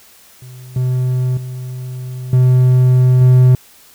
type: tone with level steps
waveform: triangle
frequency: 127 Hz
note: B2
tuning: 49 cents sharp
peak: -30 / -11 / -21 / -5 / -3 dBFS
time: 0.42-3.55 s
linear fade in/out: 2 ms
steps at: 0.76 / 1.37 / 2.33 / 3.21 s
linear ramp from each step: 2 ms
effects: white hiss -45 dBFS RMS until 3.94 s